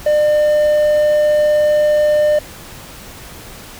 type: tone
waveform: triangle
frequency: 600 Hz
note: D5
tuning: 37 cents sharp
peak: -8 dBFS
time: 0.06-2.39 s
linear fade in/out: 5 ms
effects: pink hiss -35 dBFS RMS until 3.79 s

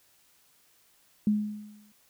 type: tone with exponential decay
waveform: sine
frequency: 210.1 Hz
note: G#3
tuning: 20 cents sharp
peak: -19 dBFS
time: 1.27-1.92 s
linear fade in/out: 2 ms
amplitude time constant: 140 ms
effects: white hiss -64 dBFS RMS until 2.09 s

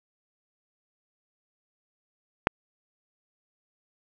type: click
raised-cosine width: 0.5 ms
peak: -3 dBFS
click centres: 2.471 s
effects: none

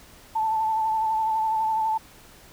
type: tone with vibrato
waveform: sine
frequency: 880 Hz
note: A5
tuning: in tune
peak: -21 dBFS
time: 0.35-1.98 s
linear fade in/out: 10 ms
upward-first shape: sine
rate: 12 Hz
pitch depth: 28 cents each way
effects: pink hiss -50 dBFS RMS until 2.52 s

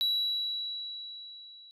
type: tone with level ramp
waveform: sine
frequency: 3914 Hz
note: B7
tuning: 16 cents flat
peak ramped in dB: -22 to -50 dBFS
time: 0.01-1.71 s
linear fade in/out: 0 ms
effects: tanh soft clip ceiling -24 dBFS

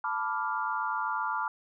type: chord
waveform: sine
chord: B half-diminished seventh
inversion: third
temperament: equal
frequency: 880 / 987.8 / 1174.7 / 1396.9 Hz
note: A5 / B5 / D6 / F6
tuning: 0 / 0 / 0 / 0 cents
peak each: -34 dBFS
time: 0.04-1.48 s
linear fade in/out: 2 ms
effects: none

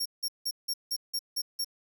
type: tone bursts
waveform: sawtooth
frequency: 5530 Hz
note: F8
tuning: 18 cents flat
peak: -26 dBFS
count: 8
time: 0-1.646 s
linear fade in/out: 10 ms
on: 57 ms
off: 170 ms
effects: none

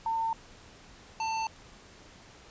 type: tone pair in turn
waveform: sine / square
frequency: 903 / 891.1 Hz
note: A5 / A5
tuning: +45 / +22 cents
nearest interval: unison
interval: 23 cents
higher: first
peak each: -27 / -30 dBFS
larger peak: first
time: 0.06-0.33 / 1.2-1.47 s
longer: neither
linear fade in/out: 2 ms
effects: pink hiss -53 dBFS RMS until 2.5 s + resampled to 16000 Hz

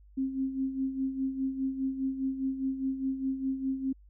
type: tone with tremolo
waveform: sine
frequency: 266.3 Hz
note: C4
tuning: 31 cents sharp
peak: -26 dBFS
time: 0.17-3.93 s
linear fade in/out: 10 ms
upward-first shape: sine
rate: 4.9 Hz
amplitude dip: 65%
effects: added 50 Hz sine -53 dBFS peak until 4.09 s

